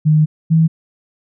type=tone pair in turn; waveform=sine; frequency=154 / 161.61 Hz; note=D#3 / E3; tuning=-17 / -34 cents; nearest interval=minor second; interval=83 cents; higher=second; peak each=-8 dBFS; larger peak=neither; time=0.05-0.26 / 0.5-0.68 s; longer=first; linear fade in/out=20 ms; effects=none